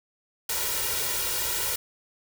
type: noise with comb filter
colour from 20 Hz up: white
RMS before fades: -28 dBFS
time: 0.49-1.76 s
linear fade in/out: 5 ms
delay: 2.1 ms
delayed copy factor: +0.85
effects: none

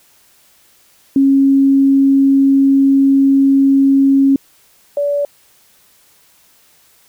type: tone pair in turn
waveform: sine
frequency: 273.3 / 574.9 Hz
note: C#4 / D5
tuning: -24 / -37 cents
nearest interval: octave + minor second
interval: 1287 cents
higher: second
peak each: -7 / -13 dBFS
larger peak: first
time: 1.16-4.36 / 4.97-5.25 s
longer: first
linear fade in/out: 2 ms
effects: white hiss -51 dBFS RMS until 7.08 s

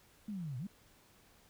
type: linear two-way sweep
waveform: sine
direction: down then up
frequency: 219.1 to 116.54 to 219.1 Hz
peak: -38 dBFS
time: 0.28-0.67 s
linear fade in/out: 5 ms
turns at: 0.58 s
effects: pink hiss -65 dBFS RMS until 1.49 s

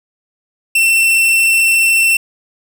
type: tone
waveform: 45% pulse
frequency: 2693 Hz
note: E7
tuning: 36 cents sharp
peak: -9 dBFS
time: 0.75-2.17 s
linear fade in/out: 5 ms
effects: none

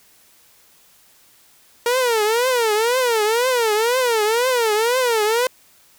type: tone with vibrato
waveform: sawtooth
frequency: 466.2 Hz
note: A#4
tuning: in tune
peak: -12 dBFS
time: 1.86-5.47 s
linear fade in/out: 2 ms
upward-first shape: triangle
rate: 2 Hz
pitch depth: 210 cents each way
effects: white hiss -53 dBFS RMS until 5.98 s

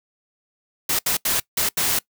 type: noise bursts at uneven times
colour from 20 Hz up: white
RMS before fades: -21 dBFS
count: 5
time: 0.89-0.99 / 1.06-1.17 / 1.25-1.4 / 1.57-1.69 / 1.77-1.99 s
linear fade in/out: 5 ms
effects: noise-tail reverb RT60 0.1 s tail -22 dB re dry

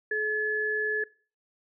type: tone pair together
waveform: sine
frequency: 428.2 / 1713 Hz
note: A4 / A6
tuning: -47 / -47 cents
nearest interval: 2 octaves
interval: 2400 cents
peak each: -31 / -26 dBFS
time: 0.11-1.04 s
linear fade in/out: 5 ms
effects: noise-tail reverb RT60 0.4 s tail -21 dB re dry

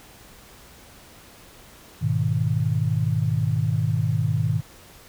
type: chord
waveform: sine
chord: G# minor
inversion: none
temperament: equal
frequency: 103.83 / 123.47 / 155.56 Hz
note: G#2 / B2 / D#3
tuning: 0 / 0 / 0 cents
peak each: -24 dBFS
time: 2.01-4.61 s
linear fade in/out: 20 ms
effects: pink hiss -48 dBFS RMS until 5.08 s

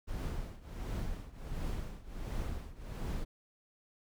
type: noise with tremolo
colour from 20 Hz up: brown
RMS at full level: -35 dBFS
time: 0.07-3.25 s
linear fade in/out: 20 ms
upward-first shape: triangle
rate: 1.4 Hz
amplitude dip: 90%
effects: none

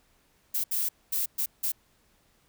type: noise bursts at uneven times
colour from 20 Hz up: violet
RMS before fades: -28 dBFS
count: 5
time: 0.54-0.64 / 0.71-0.89 / 1.12-1.26 / 1.38-1.46 / 1.63-1.72 s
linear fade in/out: 10 ms
effects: pink hiss -66 dBFS RMS until 2.48 s

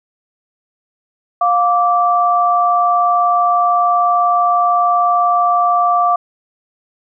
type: tone pair together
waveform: sine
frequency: 706 / 1167 Hz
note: F5 / D6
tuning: +19 / -11 cents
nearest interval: major sixth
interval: 870 cents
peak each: -13 dBFS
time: 1.41-6.16 s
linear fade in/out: 5 ms
effects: none

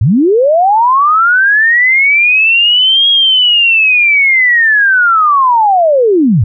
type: linear two-way sweep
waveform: sine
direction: up then down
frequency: 87.3 to 3300 to 87.3 Hz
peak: -5 dBFS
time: 0.01-6.44 s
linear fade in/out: 5 ms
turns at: 3.09 s
effects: none

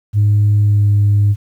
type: tone with pitch glide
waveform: sine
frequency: 103.83 to 102.46 Hz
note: G#2 to G#2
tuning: 0 to -23 cents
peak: -7 dBFS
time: 0.13-1.36 s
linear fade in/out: 50 ms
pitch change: -23 cents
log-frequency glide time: 0.6-0.91 s
effects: tanh soft clip ceiling -6 dBFS + 8-bit

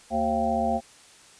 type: harmonic tone with a mistuned harmonic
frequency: 76.2 Hz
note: D#2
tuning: 36 cents flat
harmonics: 1 / 3 / 5 / 7 / 9 / 10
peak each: -37 / -28 / -37 / -31 / -26 / -28 dBFS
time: 0.1-0.81 s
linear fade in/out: 50 ms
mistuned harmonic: 10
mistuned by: +44 cents
effects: white hiss -52 dBFS RMS until 1.39 s + resampled to 22050 Hz

